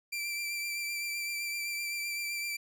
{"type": "tone with vibrato", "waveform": "sawtooth", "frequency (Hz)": 2349, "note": "D7", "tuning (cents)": 0, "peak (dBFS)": -30, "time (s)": [0.12, 2.57], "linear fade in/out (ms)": 10, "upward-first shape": "triangle", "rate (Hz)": 7.8, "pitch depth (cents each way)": 26, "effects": []}